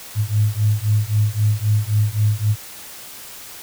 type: beating tone pair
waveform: sine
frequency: 104.2 / 108 Hz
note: G#2 / A2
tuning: +6 / -32 cents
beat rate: 3.8 Hz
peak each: -18 dBFS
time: 0.15-2.56 s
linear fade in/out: 50 ms
effects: white hiss -37 dBFS RMS until 3.62 s